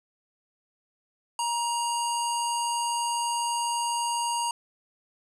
square tone with low-pass filter, 944 Hz, A#5, 22 cents sharp, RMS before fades -28 dBFS, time 1.39-4.51 s, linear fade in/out 2 ms, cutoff 8700 Hz, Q 3.3, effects none

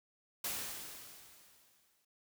white noise with exponential decay, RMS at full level -37 dBFS, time 0.44-2.05 s, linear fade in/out 5 ms, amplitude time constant 350 ms, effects none

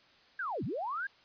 sine linear two-way sweep, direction down then up, 1661.2 to 95.2 to 1661.2 Hz, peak -33 dBFS, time 0.39-1.07 s, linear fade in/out 5 ms, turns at 0.64 s, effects white hiss -62 dBFS RMS until 1.24 s + resampled to 11025 Hz

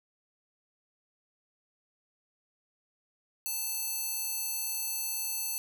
square tone with high-pass filter, 881 Hz, A5, 2 cents sharp, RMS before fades -34 dBFS, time 3.46-5.58 s, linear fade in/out 0 ms, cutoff 7400 Hz, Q 0.62, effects none

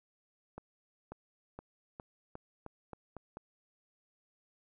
accelerating click train, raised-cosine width 1 ms, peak -30 dBFS, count 9, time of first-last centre 0.58-3.371 s, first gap 540 ms, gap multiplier 0.87, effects none

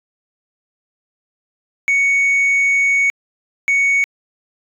sine tone bursts at uneven times, 2227 Hz, C#7, 7 cents sharp, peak -9 dBFS, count 2, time 1.88-3.1 / 3.68-4.04 s, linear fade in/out 0 ms, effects tanh soft clip ceiling -11 dBFS

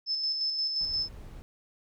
sine tone with tremolo, 5250 Hz, E8, 8 cents flat, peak -26 dBFS, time 0.06-1.09 s, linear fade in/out 50 ms, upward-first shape square, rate 5.7 Hz, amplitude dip 35%
brown noise, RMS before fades -45 dBFS, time 0.81-1.42 s, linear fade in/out 0 ms
effects none

